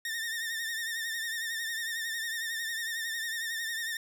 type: tone with vibrato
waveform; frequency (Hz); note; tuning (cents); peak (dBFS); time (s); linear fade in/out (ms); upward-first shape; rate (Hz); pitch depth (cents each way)
sawtooth; 1820; A#6; -42; -29; 0.05-3.97; 2; triangle; 11; 66
effects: none